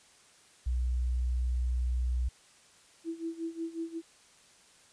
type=tone; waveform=sine; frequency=61.74 Hz; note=B1; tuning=in tune; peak=-27 dBFS; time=0.66-2.29 s; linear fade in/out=10 ms
type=tone with tremolo; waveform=sine; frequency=330 Hz; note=E4; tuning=2 cents sharp; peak=-31 dBFS; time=3.04-4.02 s; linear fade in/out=50 ms; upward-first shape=sine; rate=5.5 Hz; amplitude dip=85%
effects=white hiss -60 dBFS RMS until 4.92 s + resampled to 22050 Hz